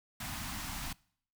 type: band-stop noise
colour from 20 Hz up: pink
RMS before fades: -40 dBFS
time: 0.2-0.93 s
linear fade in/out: 5 ms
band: 300 to 690 Hz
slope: 48 dB/octave
effects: noise-tail reverb RT60 0.6 s tail -24 dB re dry